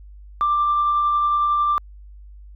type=tone with tremolo; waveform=sine; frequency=1181 Hz; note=D6; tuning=9 cents sharp; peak=-14 dBFS; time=0.41-1.78 s; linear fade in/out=0 ms; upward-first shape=triangle; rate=11 Hz; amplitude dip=25%; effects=tanh soft clip ceiling -12 dBFS + added 50 Hz sine -39 dBFS peak until 2.55 s